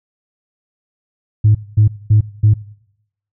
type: tone bursts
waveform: sine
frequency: 106.4 Hz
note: G#2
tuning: 42 cents sharp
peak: -5 dBFS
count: 4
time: 1.44-2.54 s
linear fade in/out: 10 ms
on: 110 ms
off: 220 ms
effects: noise-tail reverb RT60 0.8 s tail -22 dB re dry + tanh soft clip ceiling -3 dBFS